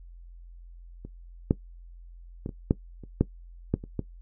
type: clicks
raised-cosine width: 3 ms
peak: -27 / -7 / -19 / -23 / -7 / -29 / -7 / -10 / -27 / -15 dBFS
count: 10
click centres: 1.05 / 1.509 / 2.461 / 2.492 / 2.709 / 3.037 / 3.21 / 3.74 / 3.839 / 3.993 s
effects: noise-tail reverb RT60 0.1 s tail -17 dB re dry + added 43 Hz sine -44 dBFS peak until 4.21 s